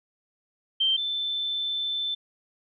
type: tone pair in turn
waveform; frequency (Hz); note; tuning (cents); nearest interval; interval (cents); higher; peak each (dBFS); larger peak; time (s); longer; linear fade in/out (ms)
sine; 3136 / 3533; G7 / A7; 0 / +6; major second; 206; second; -20 / -26; first; 0.8-0.97 / 0.97-2.15; second; 10
effects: none